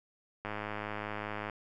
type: click train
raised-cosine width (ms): 0.5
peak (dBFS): -22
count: 111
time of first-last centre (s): 0.45-1.498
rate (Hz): 105
effects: none